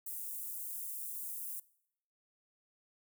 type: high-pass noise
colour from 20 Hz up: white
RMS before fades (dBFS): -42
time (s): 0.06-1.6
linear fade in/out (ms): 5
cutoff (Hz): 9300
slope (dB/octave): 24
effects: noise-tail reverb RT60 0.7 s tail -21 dB re dry